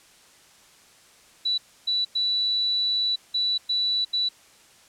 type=tone bursts at uneven times; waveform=sine; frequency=3951 Hz; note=B7; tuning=in tune; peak=-21 dBFS; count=6; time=1.45-1.58 / 1.87-2.05 / 2.15-3.16 / 3.34-3.58 / 3.69-4.05 / 4.13-4.29 s; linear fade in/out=10 ms; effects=white hiss -54 dBFS RMS until 4.88 s + low-pass 9000 Hz 12 dB/octave